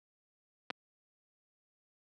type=clicks; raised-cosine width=0.3 ms; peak=-20 dBFS; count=2; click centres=0.703 / 0.707 s; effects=high-pass 200 Hz 12 dB/octave